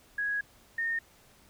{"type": "tone pair in turn", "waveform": "sine", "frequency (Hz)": [1661.2, 1833.2], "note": ["G#6", "A#6"], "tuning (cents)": [0, -29], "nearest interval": "major second", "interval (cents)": 171, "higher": "second", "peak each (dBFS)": -28, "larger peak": "neither", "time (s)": [[0.18, 0.41], [0.78, 0.99]], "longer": "first", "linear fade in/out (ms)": 5, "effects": ["pink hiss -60 dBFS RMS until 1.49 s"]}